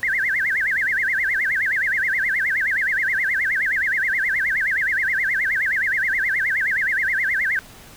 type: tone with vibrato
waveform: sine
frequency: 1814 Hz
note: A#6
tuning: 48 cents flat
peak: -18 dBFS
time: 0.03-7.59 s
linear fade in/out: 0 ms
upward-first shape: sine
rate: 9.5 Hz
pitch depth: 290 cents each way
effects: pink hiss -44 dBFS RMS until 7.96 s